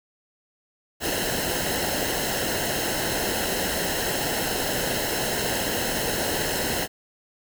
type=noise with comb filter; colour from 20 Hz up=pink; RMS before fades=-26 dBFS; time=1-6.88 s; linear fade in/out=50 ms; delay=0.85 ms; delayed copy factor=-0.7; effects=none